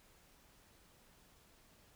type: silence
effects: pink hiss -66 dBFS RMS until 1.95 s